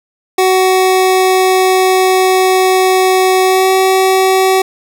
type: tone with pitch glide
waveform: 25% pulse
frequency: 374.2 to 379 Hz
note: F#4 to F#4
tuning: +20 to +42 cents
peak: -4 dBFS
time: 0.38-4.62 s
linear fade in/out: 5 ms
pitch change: +22 cents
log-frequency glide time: 3.43-3.72 s
effects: none